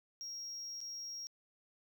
sine tone with dropouts, 5600 Hz, F8, 4 cents sharp, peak -39 dBFS, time 0.21-1.27 s, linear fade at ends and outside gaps 0 ms, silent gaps 0.805-0.813 s, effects tanh soft clip ceiling -41 dBFS + 12-bit

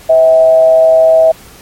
sine tone with frequency modulation, 646 Hz, E5, 35 cents flat, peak -3 dBFS, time 0.09-1.32 s, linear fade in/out 10 ms, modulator 139 Hz, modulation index 0.29, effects pink hiss -37 dBFS RMS until 1.61 s + MP3 64 kbps

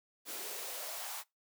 white noise with high-pass filter sweep, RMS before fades -42 dBFS, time 0.25-1.24 s, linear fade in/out 50 ms, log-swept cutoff 330 to 890 Hz, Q 2.9, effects noise-tail reverb RT60 0.2 s tail -23 dB re dry

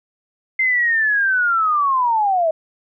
sine linear sweep, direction down, 2093 to 622.3 Hz, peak -14 dBFS, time 0.59-2.51 s, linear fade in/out 5 ms, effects none

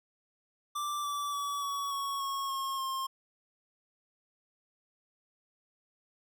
square tone with pitch steps, 1174.7 / 1158.5 / 1142.6 / 1126.8 / 1111.3 / 1096 / 1080.9 / 1066.1 Hz, D6 / D6 / D6 / C#6 / C#6 / C#6 / C#6 / C6, 0 / -24 / -48 / +28 / +4 / -20 / -44 / +32 cents, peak -33 dBFS, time 0.75-3.07 s, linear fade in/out 10 ms, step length 290 ms, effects none

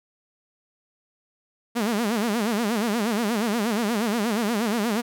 sawtooth tone with vibrato, 220.3 Hz, A3, 2 cents sharp, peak -18 dBFS, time 1.75-5.02 s, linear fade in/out 20 ms, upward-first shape sine, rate 8.4 Hz, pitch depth 170 cents each way, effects none

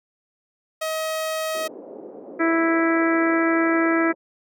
sawtooth tone, 634 Hz, D#5, 32 cents sharp, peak -20 dBFS, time 0.81-1.68 s, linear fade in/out 10 ms
white band-pass noise, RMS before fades -39 dBFS, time 1.54-4.15 s, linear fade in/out 20 ms, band 280 to 510 Hz, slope 24 dB/octave
harmonic tone, 329.6 Hz, E4, in tune, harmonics 1 / 2 / 3 / 4 / 5 / 6 / 7, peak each -19 / -26 / -32 / -26 / -27 / -28 / -33 dBFS, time 2.39-4.13 s, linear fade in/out 20 ms
effects none

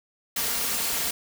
white noise with comb filter, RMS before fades -27 dBFS, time 0.36-1.11 s, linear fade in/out 5 ms, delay 4.3 ms, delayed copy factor +0.5, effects none

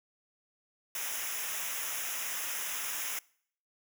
white noise with comb filter, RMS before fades -36 dBFS, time 0.95-3.19 s, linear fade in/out 2 ms, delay 0.23 ms, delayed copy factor -0.85, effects noise-tail reverb RT60 0.6 s tail -24 dB re dry

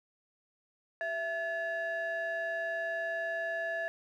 triangle ring-modulated tone, 526 Hz, C5, 9 cents sharp, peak -27 dBFS, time 1.01-3.88 s, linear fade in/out 0 ms, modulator 1190 Hz, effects none

